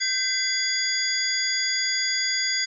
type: tone cluster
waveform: sine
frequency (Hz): 1556 / 2031 / 3410 / 4819 / 6710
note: G6 / B6 / G#7 / D8 / G#8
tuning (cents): -13 / +48 / +45 / +44 / +17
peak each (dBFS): -32 / -28 / -33 / -25 / -30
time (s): 0-2.66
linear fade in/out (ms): 20
effects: none